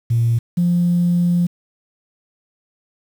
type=tone pair in turn; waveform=sine; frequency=116.54 / 174.61 Hz; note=A#2 / F3; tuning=0 / 0 cents; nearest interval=perfect fifth; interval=700 cents; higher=second; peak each=-12 dBFS; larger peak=neither; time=0.1-0.39 / 0.57-1.47 s; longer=second; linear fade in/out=10 ms; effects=tanh soft clip ceiling -9 dBFS + 7-bit